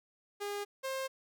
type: tone pair in turn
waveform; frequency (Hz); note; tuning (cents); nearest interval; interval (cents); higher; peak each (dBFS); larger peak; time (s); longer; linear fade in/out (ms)
sawtooth; 407.9 / 531.1; G#4 / C5; -31 / +26; perfect fourth; 457; second; -32 / -31; second; 0.4-0.65 / 0.83-1.08; neither; 20
effects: none